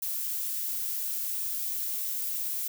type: noise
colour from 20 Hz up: violet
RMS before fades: -32 dBFS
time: 0.02-2.68 s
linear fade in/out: 5 ms
effects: none